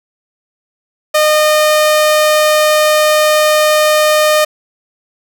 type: tone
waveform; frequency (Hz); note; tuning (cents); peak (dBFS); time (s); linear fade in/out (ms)
sawtooth; 611; D#5; -32; -4; 1.14-4.45; 10
effects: none